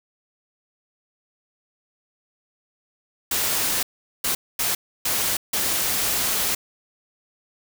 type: noise bursts at uneven times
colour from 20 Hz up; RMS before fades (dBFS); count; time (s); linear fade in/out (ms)
white; -23; 5; 3.31-3.83 / 4.24-4.35 / 4.59-4.75 / 5.05-5.37 / 5.53-6.55; 5
effects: none